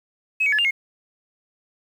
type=tone with pitch steps; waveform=sine; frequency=2566 / 2251 / 1714 / 2802 / 2155 Hz; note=E7 / C#7 / A6 / F7 / C#7; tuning=-47 / +26 / -46 / +5 / -49 cents; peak=-16 dBFS; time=0.4-0.71 s; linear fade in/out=10 ms; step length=62 ms; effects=tanh soft clip ceiling -12 dBFS + 8-bit